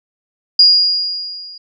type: tone with level ramp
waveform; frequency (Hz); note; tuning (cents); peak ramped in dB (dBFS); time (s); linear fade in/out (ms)
sine; 4858; D#8; -42; -3 to -32; 0.59-1.58; 5
effects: none